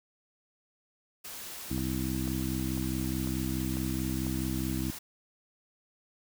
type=noise; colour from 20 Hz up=white; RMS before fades=-42 dBFS; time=1.24-4.99 s; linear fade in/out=10 ms
type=harmonic tone; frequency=64.7 Hz; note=C2; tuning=19 cents flat; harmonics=1 / 2 / 3 / 4 / 5; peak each=-36 / -36 / -36 / -36 / -36 dBFS; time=1.7-4.91 s; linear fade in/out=10 ms
type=click train; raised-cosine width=1 ms; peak=-29 dBFS; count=6; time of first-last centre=1.78-4.268 s; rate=2.01 Hz
effects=none